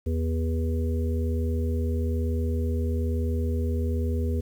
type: harmonic tone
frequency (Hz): 81.1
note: E2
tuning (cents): -28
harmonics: 1 / 3 / 5 / 6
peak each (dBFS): -24 / -32 / -35 / -37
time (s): 0.06-4.41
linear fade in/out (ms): 10
effects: 9-bit